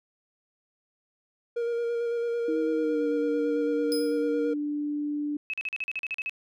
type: tone with vibrato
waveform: triangle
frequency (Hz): 469.9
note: A#4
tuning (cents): +14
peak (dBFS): -24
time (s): 1.56-4.54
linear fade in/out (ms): 10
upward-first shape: square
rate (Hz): 9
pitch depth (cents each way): 14
type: tone with pitch glide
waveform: sine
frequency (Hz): 317.4 to 294.4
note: D#4 to D4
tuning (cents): +35 to +4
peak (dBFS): -27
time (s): 2.48-5.37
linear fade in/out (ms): 5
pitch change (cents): -131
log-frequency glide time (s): 2.74-3.04
type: tone with exponential decay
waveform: sawtooth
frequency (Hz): 5060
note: D#8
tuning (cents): +28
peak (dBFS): -26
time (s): 3.92-4.31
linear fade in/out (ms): 0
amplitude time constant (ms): 83
type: tone bursts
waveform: sine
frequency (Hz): 2575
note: E7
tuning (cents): -41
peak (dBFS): -28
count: 11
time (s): 5.5-6.295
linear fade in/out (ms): 0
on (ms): 35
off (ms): 41
effects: none